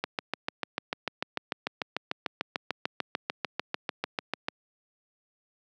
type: click train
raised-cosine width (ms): 0.3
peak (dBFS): -12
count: 31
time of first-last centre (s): 0.04-4.484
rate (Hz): 6.75
effects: high-pass 200 Hz 12 dB/octave